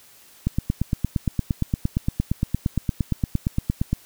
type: click train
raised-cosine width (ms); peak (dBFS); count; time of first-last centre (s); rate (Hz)
5; -8; 31; 0.47-3.93; 8.67
effects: white hiss -51 dBFS RMS until 4.05 s